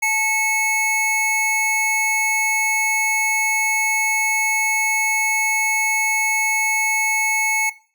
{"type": "tone pair together", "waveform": "square", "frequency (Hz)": [871, 2200], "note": ["A5", "C#7"], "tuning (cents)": [-18, -14], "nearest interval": "octave + major third", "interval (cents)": 1604, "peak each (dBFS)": [-25, -18], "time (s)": [0.02, 7.7], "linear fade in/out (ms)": 10, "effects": ["noise-tail reverb RT60 0.4 s tail -17 dB re dry"]}